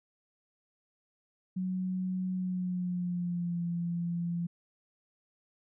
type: tone with pitch glide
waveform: sine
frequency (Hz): 185 to 171.62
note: F#3 to F3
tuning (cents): 0 to -30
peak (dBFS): -30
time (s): 1.56-4.47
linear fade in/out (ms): 10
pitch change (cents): -130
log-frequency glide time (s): 2.33-3.63
effects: none